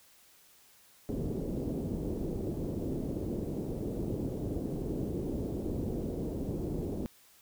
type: low-pass noise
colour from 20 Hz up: white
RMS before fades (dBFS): -35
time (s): 1.09-7.06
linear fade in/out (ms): 0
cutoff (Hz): 410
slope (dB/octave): 24
effects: white hiss -61 dBFS RMS until 7.41 s